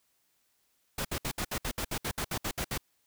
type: noise bursts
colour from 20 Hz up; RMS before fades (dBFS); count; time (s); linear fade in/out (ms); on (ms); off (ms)
pink; -33; 14; 0.98-2.778; 5; 69; 64
effects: white hiss -73 dBFS RMS until 3.06 s